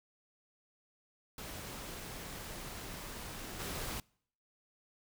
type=noise with level steps; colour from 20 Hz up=pink; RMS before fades=-45 / -40 dBFS; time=1.38-4 s; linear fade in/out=2 ms; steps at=3.59 s; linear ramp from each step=10 ms; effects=noise-tail reverb RT60 0.6 s tail -26 dB re dry